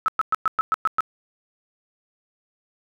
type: tone bursts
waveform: sine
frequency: 1301 Hz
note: E6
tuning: 23 cents flat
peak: -16 dBFS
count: 8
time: 0.06-1.006 s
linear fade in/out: 0 ms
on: 22 ms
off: 110 ms
effects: none